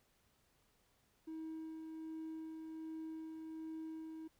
triangle tone with tremolo, 319 Hz, D#4, 43 cents sharp, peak -40 dBFS, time 1.27-4.28 s, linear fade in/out 10 ms, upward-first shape sine, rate 1.3 Hz, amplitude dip 35%, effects tanh soft clip ceiling -38 dBFS + pink hiss -75 dBFS RMS until 4.39 s

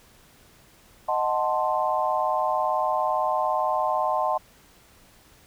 sine chord, D# diminished seventh, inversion none, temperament equal, 622.3 / 740 / 880 / 1046.5 Hz, D#5 / F#5 / A5 / C6, 0 / 0 / 0 / 0 cents, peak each -27 dBFS, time 1.08-4.38 s, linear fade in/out 10 ms, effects pink hiss -55 dBFS RMS until 5.46 s

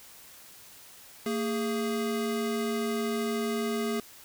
square tone pair together, 227.8 / 412.7 Hz, A#3 / G#4, -40 / -11 cents, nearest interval minor seventh, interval 1029 cents, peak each -31 / -32 dBFS, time 1.26-4 s, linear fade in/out 2 ms, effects white hiss -51 dBFS RMS until 4.24 s

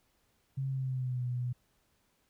sine tone with pitch glide, 134.8 to 123.61 Hz, C#3 to B2, -48 to +2 cents, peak -31 dBFS, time 0.57-1.53 s, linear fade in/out 10 ms, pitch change -150 cents, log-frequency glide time 0.67-1.25 s, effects pink hiss -73 dBFS RMS until 2.29 s

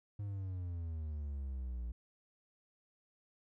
triangle exponential sweep, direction down, 103.83 to 57.7 Hz, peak -36 dBFS, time 0.19-1.92 s, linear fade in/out 5 ms, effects none

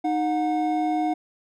triangle tone pair together, 309.6 / 727.3 Hz, D#4 / F#5, -9 / -30 cents, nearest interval octave + minor third, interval 1479 cents, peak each -22 dBFS, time 0.04-1.14 s, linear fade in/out 10 ms, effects none

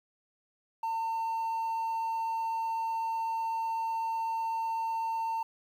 triangle tone, 904 Hz, A5, 47 cents sharp, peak -27 dBFS, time 0.83-5.43 s, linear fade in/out 5 ms, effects tanh soft clip ceiling -23 dBFS + 10-bit

